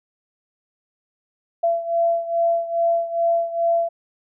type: beating tone pair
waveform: sine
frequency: 675 / 677.4 Hz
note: E5 / E5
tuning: +41 / +47 cents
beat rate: 2.4 Hz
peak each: -19 / -23 dBFS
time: 1.63-3.89 s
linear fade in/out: 10 ms
effects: none